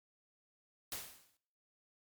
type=noise with exponential decay; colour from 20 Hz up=white; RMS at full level=-39 dBFS; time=0.92-1.37 s; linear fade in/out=2 ms; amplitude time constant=97 ms; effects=noise-tail reverb RT60 0.7 s tail -22 dB re dry + MP3 96 kbps